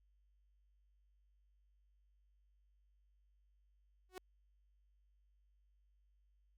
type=tone with exponential growth; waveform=sawtooth; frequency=370 Hz; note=F#4; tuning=in tune; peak=-39 dBFS; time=4.09-4.18 s; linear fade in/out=2 ms; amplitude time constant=19 ms; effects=added 50 Hz sine -70 dBFS peak until 6.57 s